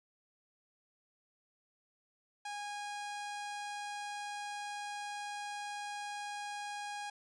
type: tone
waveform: sawtooth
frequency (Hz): 822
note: G#5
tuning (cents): -18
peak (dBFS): -36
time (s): 2.45-7.1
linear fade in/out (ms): 5
effects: resampled to 22050 Hz